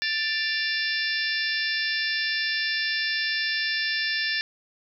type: harmonic tone with a mistuned harmonic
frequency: 588 Hz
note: D5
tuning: 2 cents sharp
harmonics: 3 / 4 / 5 / 6 / 7 / 8 / 9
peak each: -27 / -34 / -34 / -33 / -36 / -34 / -32 dBFS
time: 0.02-4.41 s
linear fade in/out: 0 ms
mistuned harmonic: 5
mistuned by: -100 cents
effects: none